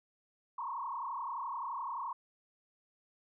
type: tone with frequency modulation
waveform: sine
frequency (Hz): 1017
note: C6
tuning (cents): -50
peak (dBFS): -36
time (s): 0.58-2.13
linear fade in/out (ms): 5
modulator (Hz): 31.6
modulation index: 3.4
effects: none